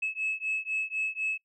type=beating tone pair; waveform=sine; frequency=2589 / 2593 Hz; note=E7 / E7; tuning=-32 / -29 cents; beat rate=4 Hz; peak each=-31 dBFS; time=0.02-1.38 s; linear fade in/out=10 ms; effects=noise-tail reverb RT60 0.1 s tail -24 dB re dry + tanh soft clip ceiling -23 dBFS